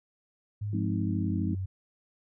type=tone with pitch glide; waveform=sine; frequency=103.83 to 94.66 Hz; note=G#2 to F#2; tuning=0 to +40 cents; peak=-30 dBFS; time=0.61-1.66 s; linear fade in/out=10 ms; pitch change=-160 cents; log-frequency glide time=0.87-1.41 s
type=chord; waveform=sine; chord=F minor seventh; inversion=none; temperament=just; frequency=174.61 / 209.5 / 261.9 / 314.3 Hz; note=F3 / Ab3 / C4 / Eb4; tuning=0 / +15 / +2 / +18 cents; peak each=-33 / -33 / -35 / -35 dBFS; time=0.73-1.55 s; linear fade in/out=5 ms
effects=none